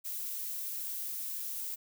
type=noise; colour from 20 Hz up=violet; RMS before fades=-38 dBFS; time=0.04-1.76 s; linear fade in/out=20 ms; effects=none